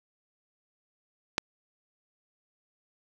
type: click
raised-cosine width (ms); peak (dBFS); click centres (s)
0.2; -7; 1.381
effects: none

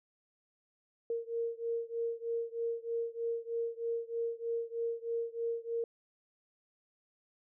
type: beating tone pair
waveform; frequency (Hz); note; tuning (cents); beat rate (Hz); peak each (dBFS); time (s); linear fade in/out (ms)
sine; 462.3 / 465.5; A#4 / A#4; -14 / -2; 3.2; -36 / -37; 1.1-5.84; 2
effects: none

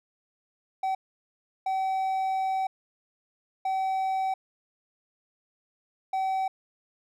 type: tone bursts at uneven times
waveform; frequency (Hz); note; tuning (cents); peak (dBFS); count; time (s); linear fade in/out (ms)
triangle; 764; G5; -45; -23; 4; 0.83-0.95 / 1.66-2.67 / 3.65-4.34 / 6.13-6.48; 5
effects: none

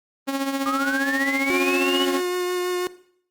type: tone with tremolo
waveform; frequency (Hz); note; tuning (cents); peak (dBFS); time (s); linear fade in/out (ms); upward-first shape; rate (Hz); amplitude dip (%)
sawtooth; 273.2; C#4; -25; -16; 0.27-2.21; 20; triangle; 15; 65
type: linear sweep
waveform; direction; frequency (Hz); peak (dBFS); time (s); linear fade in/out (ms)
sine; up; 1190 to 2975; -23; 0.66-2.05; 0
type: tone with vibrato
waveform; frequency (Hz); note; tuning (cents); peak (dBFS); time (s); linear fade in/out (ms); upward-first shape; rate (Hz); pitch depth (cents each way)
45% pulse; 360; F#4; -47; -22; 1.5-2.87; 0; sine; 6.1; 11
effects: noise-tail reverb RT60 0.6 s tail -17 dB re dry + Opus 32 kbps

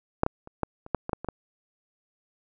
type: clicks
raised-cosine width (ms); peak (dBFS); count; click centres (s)
1; -6 / -10 / -29 / -11 / -28 / -9 / -17 / -11 / -21 / -15; 10; 0.234 / 0.264 / 0.474 / 0.633 / 0.864 / 0.947 / 1.094 / 1.132 / 1.246 / 1.287
effects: none

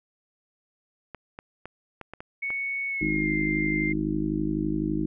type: clicks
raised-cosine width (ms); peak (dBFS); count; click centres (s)
0.5; -23; 7; 1.147 / 1.389 / 1.656 / 2.013 / 2.136 / 2.205 / 2.504
type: tone with pitch glide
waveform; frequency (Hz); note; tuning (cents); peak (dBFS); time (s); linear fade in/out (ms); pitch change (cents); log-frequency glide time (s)
sine; 2217 to 2099; C#7 to C7; 0 to +5; -27; 2.42-3.93; 10; -95; 2.88-3.3
type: harmonic tone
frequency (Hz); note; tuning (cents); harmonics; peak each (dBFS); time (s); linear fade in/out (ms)
51.91; G#1; 0; 1 / 3 / 4 / 5 / 6 / 7; -35 / -32 / -32 / -35 / -27 / -36; 3.01-5.06; 5
effects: none

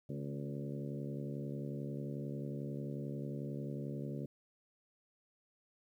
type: harmonic tone with a mistuned harmonic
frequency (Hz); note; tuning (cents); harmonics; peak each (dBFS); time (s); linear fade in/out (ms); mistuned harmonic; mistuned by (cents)
71.2; C#2; +47; 2 / 3 / 4 / 5 / 6 / 7 / 8; -41 / -45 / -47 / -49 / -51 / -52 / -53; 0.09-4.26; 5; 4; -39
effects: 12-bit

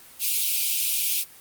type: high-pass noise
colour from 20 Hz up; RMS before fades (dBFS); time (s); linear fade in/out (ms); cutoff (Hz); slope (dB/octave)
white; -24; 0.19-1.25; 50; 2300; 96
effects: white hiss -48 dBFS RMS until 1.4 s + Opus 32 kbps

